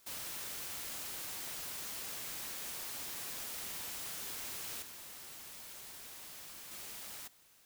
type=noise with level steps; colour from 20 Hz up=white; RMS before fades=-43 / -50 / -47 dBFS; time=0.06-7.28 s; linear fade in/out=10 ms; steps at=4.82 / 6.71 s; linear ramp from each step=5 ms; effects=white hiss -65 dBFS RMS until 7.65 s